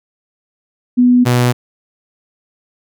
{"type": "tone pair in turn", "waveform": ["sine", "sawtooth"], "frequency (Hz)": [246.9, 122.92], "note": ["B3", "B2"], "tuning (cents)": [0, -8], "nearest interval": "octave", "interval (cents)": 1208, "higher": "first", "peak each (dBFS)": -6, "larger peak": "neither", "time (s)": [[0.97, 1.25], [1.25, 1.53]], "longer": "neither", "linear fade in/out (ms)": 20, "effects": []}